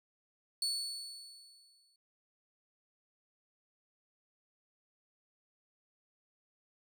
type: tone with exponential decay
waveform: 35% pulse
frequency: 4435 Hz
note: C#8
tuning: in tune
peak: -29 dBFS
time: 0.62-1.96 s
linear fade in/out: 2 ms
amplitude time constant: 290 ms
effects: none